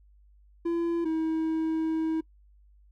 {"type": "tone pair in turn", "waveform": "triangle", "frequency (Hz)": [338.3, 320.2], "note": ["E4", "D#4"], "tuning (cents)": [45, 50], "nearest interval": "minor second", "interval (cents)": 95, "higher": "first", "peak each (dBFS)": -23, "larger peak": "neither", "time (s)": [[0.65, 1.05], [1.05, 2.21]], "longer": "second", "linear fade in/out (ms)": 10, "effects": ["noise-tail reverb RT60 0.1 s tail -23 dB re dry", "added 50 Hz sine -55 dBFS peak until 2.91 s"]}